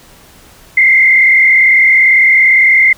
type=tone with frequency modulation; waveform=sine; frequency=2093 Hz; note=C7; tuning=in tune; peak=-4 dBFS; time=0.77-2.93 s; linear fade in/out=5 ms; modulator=37.8 Hz; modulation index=1.7; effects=pink hiss -41 dBFS RMS until 2.97 s